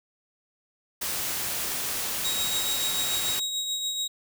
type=noise; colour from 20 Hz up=white; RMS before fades=-30 dBFS; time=1.01-3.4 s; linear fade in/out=10 ms
type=tone with tremolo; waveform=30% pulse; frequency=3800 Hz; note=A#7; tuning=33 cents sharp; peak=-23 dBFS; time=2.24-4.08 s; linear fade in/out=10 ms; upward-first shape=triangle; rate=6.9 Hz; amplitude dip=45%
effects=none